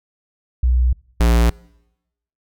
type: tone pair in turn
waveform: sine / square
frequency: 61.74 / 58.2 Hz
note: B1 / A#1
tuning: 0 / -2 cents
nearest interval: minor second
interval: 102 cents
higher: first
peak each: -12 dBFS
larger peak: neither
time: 0.63-0.93 / 1.2-1.5 s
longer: neither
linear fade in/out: 5 ms
effects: noise-tail reverb RT60 0.9 s tail -25 dB re dry